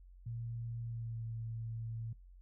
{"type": "tone with pitch glide", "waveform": "sine", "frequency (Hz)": [116.54, 113.68], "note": ["A#2", "A#2"], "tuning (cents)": [0, -43], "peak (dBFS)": -39, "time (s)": [0.26, 2.13], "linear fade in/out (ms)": 5, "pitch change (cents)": -43, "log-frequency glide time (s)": [0.85, 1.25], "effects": ["noise-tail reverb RT60 0.2 s tail -23 dB re dry", "added 45 Hz sine -54 dBFS peak until 2.41 s"]}